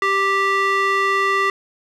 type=tone with band-pass filter; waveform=square; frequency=392 Hz; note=G4; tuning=in tune; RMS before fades=-18 dBFS; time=0.02-1.5 s; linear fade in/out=2 ms; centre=1600 Hz; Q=2.3; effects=none